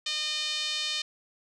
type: tone with band-pass filter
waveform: 5% pulse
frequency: 609 Hz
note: D#5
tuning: 37 cents flat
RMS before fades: -31 dBFS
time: 0.06-1.02 s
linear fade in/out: 5 ms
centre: 3600 Hz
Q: 2
effects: resampled to 32000 Hz